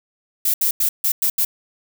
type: noise bursts at uneven times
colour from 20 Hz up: violet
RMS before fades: -18 dBFS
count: 6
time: 0.45-0.54 / 0.61-0.71 / 0.8-0.89 / 1.04-1.12 / 1.22-1.3 / 1.38-1.45 s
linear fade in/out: 5 ms
effects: none